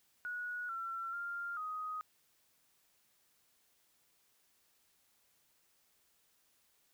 sine tone with pitch steps, 1460 / 1353 / 1396 / 1252 Hz, F#6 / E6 / F6 / D#6, -24 / +45 / -1 / +10 cents, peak -38 dBFS, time 0.25-2.01 s, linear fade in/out 0 ms, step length 440 ms, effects white hiss -73 dBFS RMS until 6.93 s

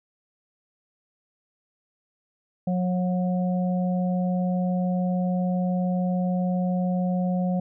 harmonic tone, 181.4 Hz, F#3, 34 cents flat, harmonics 1 / 3 / 4, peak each -22 / -32 / -34 dBFS, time 2.67-7.6 s, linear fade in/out 5 ms, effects none

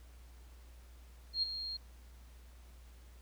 sine tone with ADSR envelope, 4234 Hz, C8, 20 cents sharp, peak -28 dBFS, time 1.33-1.77 s, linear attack 96 ms, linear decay 14 ms, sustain -10 dB, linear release 6 ms, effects added 60 Hz sine -53 dBFS peak until 3.21 s + pink hiss -65 dBFS RMS until 3.21 s

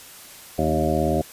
harmonic tone with a mistuned harmonic, 78 Hz, D#2, 5 cents sharp, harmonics 1 / 2 / 3 / 4 / 5 / 7 / 8 / 9, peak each -27 / -27 / -27 / -27 / -27 / -27 / -27 / -27 dBFS, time 0.58-1.22 s, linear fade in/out 10 ms, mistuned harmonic 2, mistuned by +29 cents, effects white hiss -43 dBFS RMS until 1.32 s + resampled to 32000 Hz

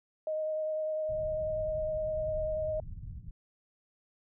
sine tone with vibrato, 622.3 Hz, D#5, in tune, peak -30 dBFS, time 0.27-2.8 s, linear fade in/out 2 ms, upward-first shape triangle, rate 10 Hz, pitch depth 16 cents each way
pink low-pass noise, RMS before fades -42 dBFS, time 1.09-3.31 s, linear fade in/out 2 ms, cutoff 140 Hz, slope 24 dB/octave
effects none

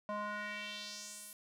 square tone with band-pass filter sweep, 208.3 Hz, G#3, 5 cents sharp, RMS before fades -43 dBFS, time 0.09-1.33 s, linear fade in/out 0 ms, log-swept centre 830 to 12000 Hz, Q 2.3, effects none

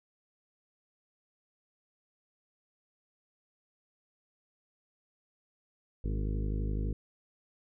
harmonic tone with a mistuned harmonic, 51.91 Hz, G#1, in tune, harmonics 1 / 2 / 3 / 4 / 5 / 6 / 7 / 8 / 9, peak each -31 / -37 / -41 / -43 / -45 / -47 / -48 / -49 / -50 dBFS, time 6.04-6.93 s, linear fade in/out 5 ms, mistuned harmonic 5, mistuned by +28 cents, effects none

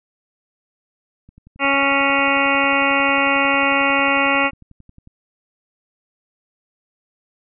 click train, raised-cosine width 5 ms, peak -32 dBFS, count 43, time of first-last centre 1.29-5.074 s, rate 11.1 Hz
harmonic tone, 277.2 Hz, C#4, in tune, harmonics 1 / 2 / 3 / 4 / 5 / 7 / 8 / 9 / 10, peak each -23 / -23 / -23 / -23 / -23 / -23 / -23 / -23 / -23 dBFS, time 1.59-4.51 s, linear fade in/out 50 ms
effects none

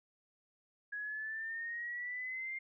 sine exponential sweep, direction up, 1662 to 2117 Hz, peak -38 dBFS, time 0.92-2.59 s, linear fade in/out 10 ms, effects none

